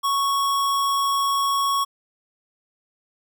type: tone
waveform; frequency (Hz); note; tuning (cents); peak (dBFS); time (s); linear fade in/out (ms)
square; 1108.7; C#6; 0; -20; 0.03-1.85; 20
effects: none